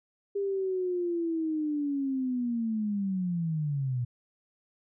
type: linear sweep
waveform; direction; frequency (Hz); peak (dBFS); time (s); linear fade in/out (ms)
sine; down; 403.1 to 119.1; -27; 0.35-4.05; 10
effects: none